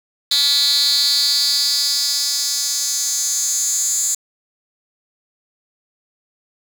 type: tone with high-pass filter sweep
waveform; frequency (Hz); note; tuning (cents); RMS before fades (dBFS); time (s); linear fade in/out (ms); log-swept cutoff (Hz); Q
10% pulse; 283.6; C#4; +40; -18; 0.31-4.15; 5; 3900 to 7100; 5.1
effects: 7-bit